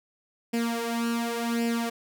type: tone with flanger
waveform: sawtooth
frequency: 233.1 Hz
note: A#3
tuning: in tune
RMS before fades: -28 dBFS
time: 0.53-1.9 s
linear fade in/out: 10 ms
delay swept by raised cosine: 0.39 to 3.59 ms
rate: 0.9 Hz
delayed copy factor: +0.7
effects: none